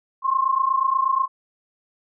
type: tone pair together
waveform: sine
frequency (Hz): 1052.7 / 1081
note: C6 / C#6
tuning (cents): +10 / -44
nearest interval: unison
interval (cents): 46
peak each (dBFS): -20 / -21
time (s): 0.22-1.28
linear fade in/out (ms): 50
effects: none